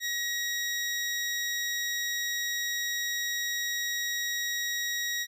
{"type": "tone", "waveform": "20% pulse", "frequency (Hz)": 1900, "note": "A#6", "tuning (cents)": 33, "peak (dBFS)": -24, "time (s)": [0, 5.27], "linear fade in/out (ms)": 50, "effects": []}